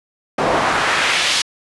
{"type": "noise with band-pass filter sweep", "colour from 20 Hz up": "pink", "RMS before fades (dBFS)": -17, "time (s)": [0.38, 1.42], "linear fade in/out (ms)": 5, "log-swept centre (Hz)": [590, 4100], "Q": 1.1, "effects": ["resampled to 24000 Hz"]}